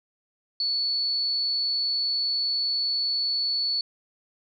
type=tone; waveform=sine; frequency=4435 Hz; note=C#8; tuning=in tune; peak=-23 dBFS; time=0.6-3.81 s; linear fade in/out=2 ms; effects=none